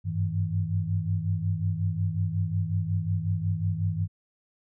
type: tone cluster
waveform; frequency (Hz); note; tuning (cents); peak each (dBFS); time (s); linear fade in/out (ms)
sine; 95.3 / 100.8 / 160.6; G2 / G2 / E3; -48 / +49 / -45; -29 / -28 / -30; 0.04-4.08; 50
effects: none